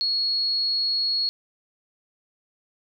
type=tone; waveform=sine; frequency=4330 Hz; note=C#8; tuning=41 cents flat; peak=-21 dBFS; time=0.01-1.29 s; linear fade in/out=0 ms; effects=none